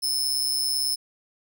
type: tone with amplitude modulation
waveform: sawtooth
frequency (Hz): 5230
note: E8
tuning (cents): -15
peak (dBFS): -17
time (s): 0.02-0.96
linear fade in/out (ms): 20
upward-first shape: sine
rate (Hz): 138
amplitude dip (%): 75
effects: none